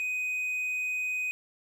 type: tone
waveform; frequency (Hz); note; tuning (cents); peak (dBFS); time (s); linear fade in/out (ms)
triangle; 2501; D#7; +8; -27; 0-1.31; 0
effects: none